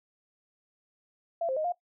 sine tone with pitch steps, 674 / 526 / 621 / 705 Hz, E5 / C5 / D#5 / F5, +38 / +9 / -3 / +16 cents, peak -27 dBFS, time 1.41-1.722 s, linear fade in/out 5 ms, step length 78 ms, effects noise-tail reverb RT60 0.1 s tail -17 dB re dry

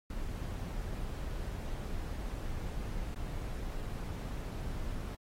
brown noise with dropouts, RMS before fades -38 dBFS, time 0.1-5.15 s, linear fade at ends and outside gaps 2 ms, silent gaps 3.146-3.159 s, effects AAC 48 kbps

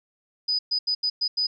sine tone bursts at uneven times, 4978 Hz, D#8, in tune, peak -21 dBFS, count 6, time 0.48-0.59 / 0.71-0.79 / 0.87-0.95 / 1.03-1.1 / 1.21-1.28 / 1.37-1.47 s, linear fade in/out 10 ms, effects none

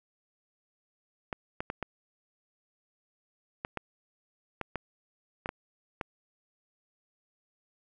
clicks, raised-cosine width 0.5 ms, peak -18 dBFS, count 11, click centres 1.328 / 1.605 / 1.701 / 1.827 / 3.649 / 3.773 / 4.613 / 4.757 / 5.459 / 5.491 / 6.012 s, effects none

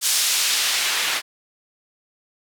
white noise with band-pass filter sweep, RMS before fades -21 dBFS, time 0.01-1.22 s, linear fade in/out 50 ms, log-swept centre 6100 to 1900 Hz, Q 0.76, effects none

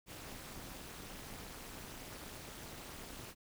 pink noise with amplitude modulation, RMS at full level -45 dBFS, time 0.06-3.35 s, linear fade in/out 50 ms, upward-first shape sine, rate 227 Hz, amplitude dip 95%, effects none

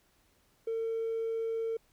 sine tone with hard clipping, 452.6 Hz, A4, 49 cents sharp, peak -31 dBFS, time 0.67-1.77 s, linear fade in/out 5 ms, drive 1 dB, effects pink hiss -69 dBFS RMS until 1.92 s

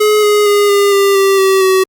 square tone with pitch steps, 423.6 / 416.8 / 410.1 / 403.5 / 397.1 / 390.7 / 384.4 / 378.3 Hz, G#4 / G#4 / G#4 / G#4 / G4 / G4 / G4 / F#4, +34 / +6 / -22 / -50 / +22 / -6 / -34 / +38 cents, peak -8 dBFS, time 0-1.84 s, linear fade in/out 10 ms, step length 230 ms, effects Opus 48 kbps

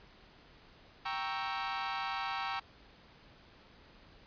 sawtooth chord, G diminished seventh, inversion none, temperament equal, 784 / 932.3 / 1108.7 / 1318.5 Hz, G5 / Bb5 / Db6 / Fb6, 0 / 0 / 0 / 0 cents, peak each -35 / -37 / -37 / -37 dBFS, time 1.05-2.6 s, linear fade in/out 10 ms, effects pink hiss -59 dBFS RMS until 4.26 s + resampled to 11025 Hz

